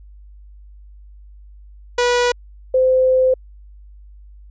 sawtooth / sine tone pair in turn, 487.2 / 516.2 Hz, B4 / C5, -24 / -23 cents, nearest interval minor second, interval 101 cents, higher second, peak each -10 / -11 dBFS, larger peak first, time 1.98-2.32 / 2.74-3.34 s, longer second, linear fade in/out 5 ms, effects added 50 Hz sine -39 dBFS peak until 4.5 s + resampled to 16000 Hz

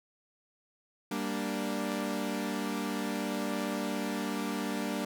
sawtooth chord, G minor, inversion none, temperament equal, 196 / 233.1 / 293.7 Hz, G3 / Bb3 / D4, 0 / 0 / 0 cents, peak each -32 dBFS, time 1.11-5.05 s, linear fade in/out 5 ms, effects none

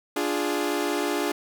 sawtooth chord, D diminished, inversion none, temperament equal, 293.7 / 349.2 / 415.3 Hz, D4 / F4 / Ab4, 0 / 0 / 0 cents, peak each -24 / -25 / -25 dBFS, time 0.16-1.32 s, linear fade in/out 5 ms, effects none

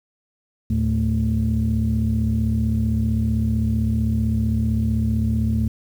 sine tone cluster, 75.5 / 111.1 / 220.8 Hz, D2 / A2 / A3, +48 / +17 / +6 cents, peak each -21 dBFS, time 0.7-5.68 s, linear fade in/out 5 ms, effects tanh soft clip ceiling -11 dBFS + 8-bit

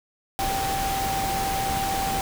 sine tone in noise, 780 Hz, G5, 9 cents flat, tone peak -25 dBFS, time 0.39-2.21 s, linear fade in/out 0 ms, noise pink, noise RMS -29 dBFS, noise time 0.39-2.21 s, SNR +1 dB, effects none

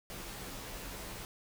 pink noise with comb filter, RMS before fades -44 dBFS, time 0.1-1.25 s, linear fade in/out 0 ms, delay 13 ms, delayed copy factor -0.8, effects none

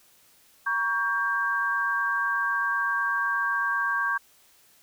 sine tone cluster, 947 / 1123 / 1588 Hz, A#5 / C#6 / G6, +27 / +22 / +22 cents, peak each -34 / -28 / -25 dBFS, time 0.66-4.18 s, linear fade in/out 10 ms, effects white hiss -59 dBFS RMS until 4.82 s

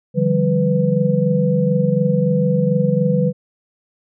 sine tone cluster, 147.8 / 170.7 / 194.7 / 496.9 Hz, D3 / F3 / G3 / B4, +11 / -39 / -12 / +11 cents, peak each -19 dBFS, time 0.14-3.33 s, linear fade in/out 50 ms, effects none

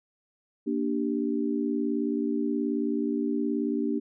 sine chord, G minor, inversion first, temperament just, 235.2 / 294 / 392 Hz, Bb3 / D4 / G4, +16 / +2 / 0 cents, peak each -29 / -28 / -32 dBFS, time 0.66-4 s, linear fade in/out 20 ms, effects none

